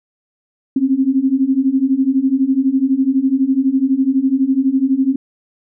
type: beating tone pair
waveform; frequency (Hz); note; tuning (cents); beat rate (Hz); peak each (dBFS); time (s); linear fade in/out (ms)
sine; 259.3 / 271.3; C4 / C#4; -15 / -37; 12; -16 / -14; 0.76-5.16; 5
effects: none